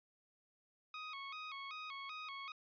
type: tone with vibrato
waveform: 20% pulse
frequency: 1174.7 Hz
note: D6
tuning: in tune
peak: -40 dBFS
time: 0.94-2.52 s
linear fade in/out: 2 ms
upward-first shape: square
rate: 2.6 Hz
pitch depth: 110 cents each way
effects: resampled to 11025 Hz